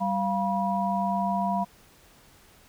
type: tone cluster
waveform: sine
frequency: 194.7 / 697 / 970 Hz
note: G3 / F5 / B5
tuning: -12 / -4 / -31 cents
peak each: -28 dBFS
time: 0-1.65 s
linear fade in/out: 20 ms
effects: pink hiss -56 dBFS RMS until 2.68 s